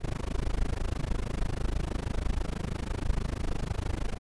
brown noise with amplitude modulation, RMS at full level -26 dBFS, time 0-4.19 s, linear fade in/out 50 ms, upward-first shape sine, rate 26.2 Hz, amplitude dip 100%, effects resampled to 24000 Hz

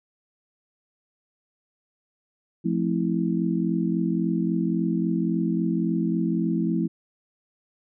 sine chord, F major seventh, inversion none, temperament just, 174.61 / 218.3 / 261.9 / 327.4 Hz, F3 / A3 / C4 / E4, 0 / -13 / +2 / -12 cents, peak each -25 / -27 / -30 / -27 dBFS, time 2.64-6.88 s, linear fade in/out 20 ms, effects none

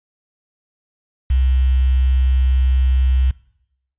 sine tone with quantisation, 64.6 Hz, C2, 21 cents flat, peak -12 dBFS, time 1.3-3.31 s, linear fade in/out 5 ms, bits 6, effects noise-tail reverb RT60 0.8 s tail -22 dB re dry + resampled to 8000 Hz

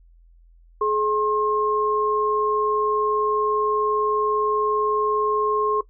sine tone pair together, 424.4 / 1069.4 Hz, G#4 / C6, +38 / +37 cents, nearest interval octave + major third, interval 1599 cents, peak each -21 dBFS, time 0.81-5.81 s, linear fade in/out 5 ms, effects noise-tail reverb RT60 0.1 s tail -18 dB re dry + added 42 Hz sine -49 dBFS peak until 5.89 s

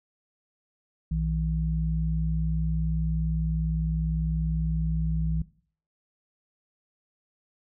sine tone pair together, 60.1 / 160.45 Hz, B1 / E3, -46 / -46 cents, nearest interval octave + perfect fourth, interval 1700 cents, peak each -27 dBFS, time 1.11-5.42 s, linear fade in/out 5 ms, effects noise-tail reverb RT60 0.5 s tail -18 dB re dry

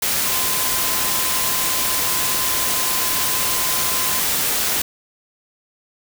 sine tone in noise, 1031 Hz, C6, 26 cents flat, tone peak -30 dBFS, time 0.25-4.2 s, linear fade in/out 5 ms, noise white, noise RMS -20 dBFS, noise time 0.02-4.82 s, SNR -13 dB, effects none

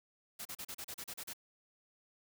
white noise bursts, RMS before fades -44 dBFS, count 10, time 0.39-1.335 s, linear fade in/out 10 ms, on 63 ms, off 35 ms, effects none

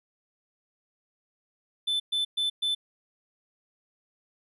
triangle tone bursts, 3520 Hz, A7, in tune, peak -23 dBFS, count 4, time 1.87-2.75 s, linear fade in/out 10 ms, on 130 ms, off 120 ms, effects resampled to 32000 Hz

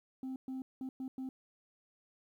sine tone bursts at uneven times, 261.6 Hz, C4, in tune, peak -35 dBFS, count 5, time 0.23-0.36 / 0.48-0.62 / 0.81-0.89 / 1-1.08 / 1.18-1.29 s, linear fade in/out 2 ms, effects tanh soft clip ceiling -37 dBFS + 12-bit

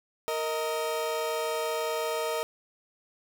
30% pulse tone pair together, 463.4 / 629 Hz, A#4 / D#5, -10 / +19 cents, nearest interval perfect fourth, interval 529 cents, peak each -28 / -29 dBFS, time 0.28-2.43 s, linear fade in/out 0 ms, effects none

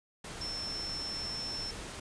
sine tone in noise, 5360 Hz, E8, 28 cents sharp, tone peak -36 dBFS, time 0.41-1.71 s, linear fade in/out 5 ms, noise pink, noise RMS -43 dBFS, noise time 0.24-2 s, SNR +4 dB, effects resampled to 22050 Hz

